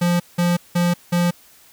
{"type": "tone bursts", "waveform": "square", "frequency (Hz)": 174.61, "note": "F3", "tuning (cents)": 0, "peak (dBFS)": -16, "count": 4, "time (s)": [0.01, 1.31], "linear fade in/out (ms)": 10, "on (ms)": 190, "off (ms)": 180, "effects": ["white hiss -50 dBFS RMS until 1.72 s"]}